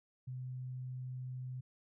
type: tone with vibrato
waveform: sine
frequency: 127.6 Hz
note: C3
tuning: 43 cents flat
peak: -40 dBFS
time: 0.27-1.61 s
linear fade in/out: 10 ms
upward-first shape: triangle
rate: 20 Hz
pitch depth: 15 cents each way
effects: none